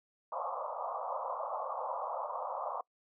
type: band-pass noise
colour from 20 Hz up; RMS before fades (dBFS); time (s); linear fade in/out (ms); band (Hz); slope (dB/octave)
white; -38; 0.32-2.81; 2; 510 to 1200; 96
effects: noise-tail reverb RT60 0.1 s tail -25 dB re dry